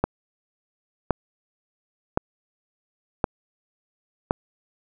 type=click train; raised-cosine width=1 ms; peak=-5 dBFS; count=5; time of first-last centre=0.04-4.309 s; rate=0.937 Hz; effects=none